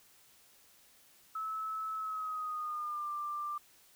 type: tone with pitch glide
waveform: sine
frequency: 1300 to 1185.2 Hz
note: E6 to D6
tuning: -24 to +15 cents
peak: -35 dBFS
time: 1.35-3.58 s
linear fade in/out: 5 ms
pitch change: -161 cents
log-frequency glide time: 1.95-3.11 s
effects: white hiss -63 dBFS RMS until 3.95 s